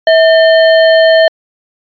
sine tone with sample-and-hold, 648 Hz, E5, 30 cents flat, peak -3 dBFS, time 0.07-1.28 s, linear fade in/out 2 ms, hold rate 2450 Hz, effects resampled to 11025 Hz

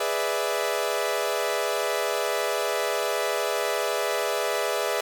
sawtooth chord, E dominant seventh, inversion first, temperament equal, 415.3 / 493.9 / 587.3 / 659.3 Hz, G#4 / B4 / D5 / E5, 0 / 0 / 0 / 0 cents, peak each -26 dBFS, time 0-5.01 s, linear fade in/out 5 ms, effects none

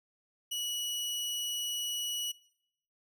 sawtooth tone, 2930 Hz, F#7, 18 cents flat, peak -30 dBFS, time 0.51-2.32 s, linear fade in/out 10 ms, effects noise-tail reverb RT60 0.7 s tail -21 dB re dry

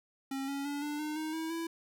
square tone with pitch steps, 270.6 / 278.5 / 286.7 / 295.1 / 303.7 / 312.6 / 321.8 / 331.2 Hz, C#4 / C#4 / D4 / D4 / D#4 / D#4 / E4 / E4, -42 / +8 / -42 / +8 / -42 / +8 / -42 / +8 cents, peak -35 dBFS, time 0.31-1.67 s, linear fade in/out 5 ms, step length 170 ms, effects none

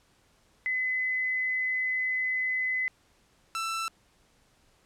sine / sawtooth tone pair in turn, 2023 / 1332 Hz, B6 / E6, +41 / +18 cents, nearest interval perfect fifth, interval 723 cents, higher first, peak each -26 dBFS, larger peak neither, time 0.66-2.88 / 3.55-3.88 s, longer first, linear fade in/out 0 ms, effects pink hiss -65 dBFS RMS until 4.85 s + low-pass 10000 Hz 12 dB/octave

